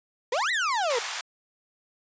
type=exponential two-way sweep; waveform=35% pulse; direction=up then down; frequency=447.9 to 2045 to 447.9 Hz; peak=-22 dBFS; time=0.32-0.99 s; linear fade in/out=5 ms; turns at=0.51 s
type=high-pass noise; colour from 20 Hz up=pink; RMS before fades=-32 dBFS; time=0.9-1.21 s; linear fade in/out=2 ms; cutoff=870 Hz; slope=24 dB/octave
effects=resampled to 16000 Hz